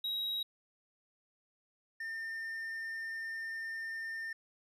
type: tone pair in turn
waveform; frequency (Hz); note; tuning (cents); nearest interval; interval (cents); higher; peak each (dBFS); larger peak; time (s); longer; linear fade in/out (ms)
triangle; 3830 / 1807.5; A#7 / A6; +46 / +46; octave + minor second; 1300; first; -32 / -36; first; 0.04-0.43 / 2-4.33; second; 5
effects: resampled to 32000 Hz

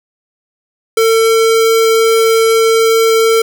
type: tone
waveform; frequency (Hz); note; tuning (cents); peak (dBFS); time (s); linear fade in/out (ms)
square; 450.4; A4; +40; -8; 0.97-3.42; 5
effects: none

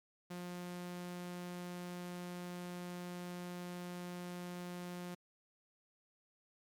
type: tone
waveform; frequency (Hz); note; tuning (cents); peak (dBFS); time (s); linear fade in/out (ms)
sawtooth; 177.4; F3; +27; -39; 0.3-5.15; 10
effects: MP3 96 kbps

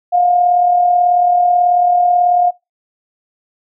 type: tone with amplitude modulation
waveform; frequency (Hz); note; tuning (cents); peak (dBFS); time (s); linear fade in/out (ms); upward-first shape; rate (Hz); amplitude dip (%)
sine; 711; F5; +31; -7; 0.12-2.51; 20; sine; 38.3; 45
effects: noise-tail reverb RT60 0.2 s tail -21 dB re dry

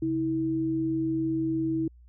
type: tone pair together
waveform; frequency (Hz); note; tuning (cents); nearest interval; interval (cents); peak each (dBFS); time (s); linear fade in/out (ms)
sine; 135.6 / 323.1; C#3 / E4; -38 / -35; octave + minor third; 1503; -34 / -25; 0.02-1.88; 5
effects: added 60 Hz sine -50 dBFS peak until 2.08 s

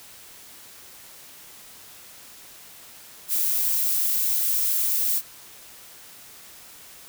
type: noise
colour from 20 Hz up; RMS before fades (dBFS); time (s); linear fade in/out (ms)
violet; -23; 3.28-5.22; 50
effects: white hiss -46 dBFS RMS until 7.08 s

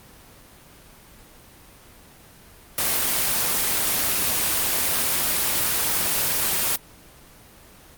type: noise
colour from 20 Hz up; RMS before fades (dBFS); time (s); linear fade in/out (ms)
white; -22; 2.78-6.76; 2
effects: pink hiss -48 dBFS RMS until 7.97 s + Opus 24 kbps

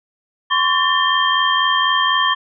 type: tone cluster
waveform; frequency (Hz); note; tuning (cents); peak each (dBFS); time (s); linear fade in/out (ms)
sine; 1038 / 1122 / 1786 / 3174; C6 / C#6 / A6 / G7; -14 / +21 / +25 / +21; -19; 0.5-2.35; 20
effects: none

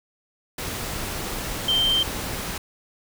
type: tone in noise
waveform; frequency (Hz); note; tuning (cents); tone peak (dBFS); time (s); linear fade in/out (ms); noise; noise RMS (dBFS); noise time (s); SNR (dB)
sine; 3136; G7; 0; -18; 1.68-2.03; 5; pink; -30; 0.58-2.58; +9
effects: none

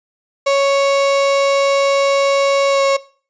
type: tone with pitch glide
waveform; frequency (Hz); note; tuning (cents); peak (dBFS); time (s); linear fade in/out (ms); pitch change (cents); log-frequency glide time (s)
35% pulse; 554.4 to 549.3; C#5 to C#5; 0 to -16; -10; 0.46-2.97; 10; -16; 2.69-2.82
effects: noise-tail reverb RT60 0.4 s tail -19 dB re dry + resampled to 16000 Hz

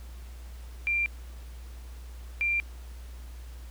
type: tone pair in turn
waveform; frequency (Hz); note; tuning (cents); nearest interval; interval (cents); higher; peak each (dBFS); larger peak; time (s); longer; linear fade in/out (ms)
sine; 2374 / 2374; D7 / D7; +18 / +18; unison; 0; neither; -24; neither; 0.87-1.06 / 2.41-2.6; neither; 0
effects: added 60 Hz sine -40 dBFS peak until 3.7 s + pink hiss -55 dBFS RMS until 3.7 s

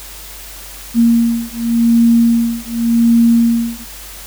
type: beating tone pair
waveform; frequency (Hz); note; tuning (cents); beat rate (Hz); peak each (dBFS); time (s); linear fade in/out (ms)
sine; 232.1 / 232.98; A#3 / A#3; -7 / -1; 0.88; -12; 0.94-3.85; 50
effects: added 49 Hz sine -36 dBFS peak until 4.26 s + white hiss -33 dBFS RMS until 4.26 s

